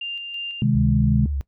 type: tone with tremolo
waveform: sine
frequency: 2794 Hz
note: F7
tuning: in tune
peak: -26 dBFS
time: 0.01-0.62 s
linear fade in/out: 5 ms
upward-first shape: square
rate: 3 Hz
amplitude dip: 35%
type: chord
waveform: sine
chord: Ab major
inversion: first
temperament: just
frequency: 129.78 / 155.74 / 207.7 Hz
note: C3 / Eb3 / Ab3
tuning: -14 / +2 / 0 cents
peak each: -19 / -23 / -20 dBFS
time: 0.62-1.26 s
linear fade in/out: 2 ms
type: tone with vibrato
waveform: sine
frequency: 70.6 Hz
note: C#2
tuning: 32 cents sharp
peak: -22 dBFS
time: 0.75-1.41 s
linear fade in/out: 0 ms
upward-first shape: triangle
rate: 5.9 Hz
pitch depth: 81 cents each way
effects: noise-tail reverb RT60 0.1 s tail -20 dB re dry